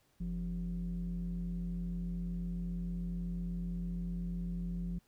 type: tone pair together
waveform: sine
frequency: 46.31 / 174.7 Hz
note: F#1 / F3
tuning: +2 / +1 cents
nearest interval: octave + major seventh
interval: 2299 cents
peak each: -37 / -35 dBFS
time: 0.2-4.99 s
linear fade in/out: 10 ms
effects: tanh soft clip ceiling -31 dBFS + pink hiss -72 dBFS RMS until 5.07 s